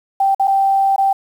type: tone with dropouts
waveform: sine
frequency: 782 Hz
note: G5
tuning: 4 cents flat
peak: -11 dBFS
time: 0.2-1.13 s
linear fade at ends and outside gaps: 5 ms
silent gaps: 0.348-0.396 / 0.474-0.478 / 0.962-0.98 s
effects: 7-bit